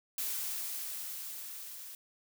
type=noise with level ramp; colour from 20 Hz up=blue; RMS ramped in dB=-35 to -47 dBFS; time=0.18-1.95 s; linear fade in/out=2 ms; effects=none